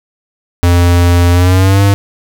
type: tone with pitch glide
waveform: square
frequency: 87.31 to 99.72 Hz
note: F2 to G2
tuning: 0 to +30 cents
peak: -6 dBFS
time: 0.63-1.94 s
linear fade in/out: 0 ms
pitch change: +230 cents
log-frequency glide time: 1.32-1.82 s
effects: none